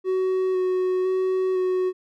triangle tone with vibrato, 371.8 Hz, F#4, 8 cents sharp, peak -18 dBFS, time 0.04-1.93 s, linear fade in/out 50 ms, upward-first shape square, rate 0.99 Hz, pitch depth 12 cents each way, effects none

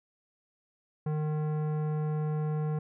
sine tone with tanh clipping, 152.8 Hz, D#3, 31 cents flat, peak -30 dBFS, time 1.06-2.79 s, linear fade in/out 5 ms, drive 15 dB, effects none

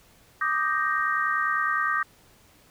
sine chord, Eb major seventh, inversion third, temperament equal, 1174.7 / 1244.5 / 1568 / 1864.7 Hz, D6 / Eb6 / G6 / Bb6, 0 / 0 / 0 / 0 cents, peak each -28 dBFS, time 0.41-2.03 s, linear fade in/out 5 ms, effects pink hiss -57 dBFS RMS until 2.7 s

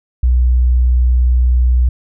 sine tone, 61.74 Hz, B1, in tune, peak -8 dBFS, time 0.23-1.89 s, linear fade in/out 5 ms, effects none

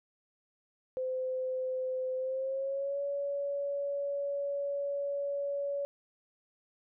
sine tone with pitch glide, 515 to 564.9 Hz, C5 to C#5, -28 to +33 cents, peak -31 dBFS, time 0.97-5.85 s, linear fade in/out 0 ms, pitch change +161 cents, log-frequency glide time 2.16-3.01 s, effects none

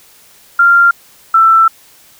sine tone pair in turn, 1389 / 1332 Hz, F6 / E6, -10 / +18 cents, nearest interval minor second, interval 72 cents, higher first, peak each -4 dBFS, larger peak neither, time 0.59-0.91 / 1.34-1.68 s, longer second, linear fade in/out 5 ms, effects white hiss -44 dBFS RMS until 2.19 s

